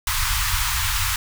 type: band-stop noise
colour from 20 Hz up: pink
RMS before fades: -22 dBFS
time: 0.07-1.16 s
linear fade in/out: 2 ms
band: 110 to 940 Hz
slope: 48 dB/octave
effects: none